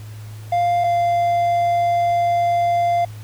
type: tone pair in turn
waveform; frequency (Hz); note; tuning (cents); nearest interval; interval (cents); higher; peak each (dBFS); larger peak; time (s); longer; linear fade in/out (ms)
triangle; 698.5 / 693.3; F5 / F5; 0 / -13; unison; 13; first; -13; neither; 0.52-0.84 / 0.84-3.05; second; 5
effects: added 107 Hz sine -32 dBFS peak until 3.23 s + pink hiss -46 dBFS RMS until 3.23 s